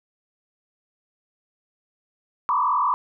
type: tone with frequency modulation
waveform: sine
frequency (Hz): 1075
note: C6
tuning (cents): +47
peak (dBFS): -18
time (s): 2.49-2.94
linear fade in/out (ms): 0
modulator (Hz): 43.5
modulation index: 2.9
effects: none